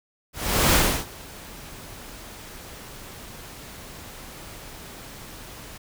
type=noise with ADSR envelope; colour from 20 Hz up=pink; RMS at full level=-17 dBFS; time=0.33-5.78 s; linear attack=400 ms; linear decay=320 ms; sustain=-24 dB; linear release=9 ms; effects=none